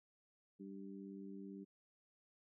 harmonic tone, 98 Hz, G2, in tune, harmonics 2 / 3 / 4, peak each -50 / -53 / -56 dBFS, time 0.59-1.65 s, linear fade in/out 20 ms, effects none

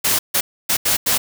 white noise bursts at uneven times, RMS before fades -17 dBFS, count 5, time 0.04-0.19 / 0.34-0.41 / 0.69-0.77 / 0.85-0.97 / 1.06-1.18 s, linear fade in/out 10 ms, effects none

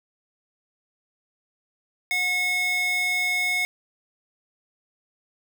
square tone with high-pass filter, 727 Hz, F#5, 31 cents flat, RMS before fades -24 dBFS, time 2.11-3.65 s, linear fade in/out 0 ms, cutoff 1800 Hz, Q 6.3, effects none

